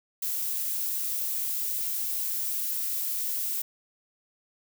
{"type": "noise", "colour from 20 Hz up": "violet", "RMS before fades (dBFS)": -30, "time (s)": [0.22, 3.62], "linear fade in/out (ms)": 5, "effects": []}